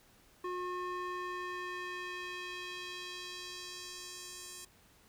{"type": "tone with band-pass filter sweep", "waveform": "square", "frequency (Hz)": 360.5, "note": "F#4", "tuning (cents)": -45, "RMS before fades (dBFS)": -42, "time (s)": [0.44, 4.65], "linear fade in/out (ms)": 5, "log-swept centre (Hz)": [860, 8400], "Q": 1.3, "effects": ["pink hiss -64 dBFS RMS until 5.08 s"]}